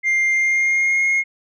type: tone with pitch glide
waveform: sine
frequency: 2100 to 2149 Hz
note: C7 to C7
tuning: +6 to +46 cents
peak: -12 dBFS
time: 0.03-1.24 s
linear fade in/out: 50 ms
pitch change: +40 cents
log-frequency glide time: 0.28-1.06 s
effects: tanh soft clip ceiling -14 dBFS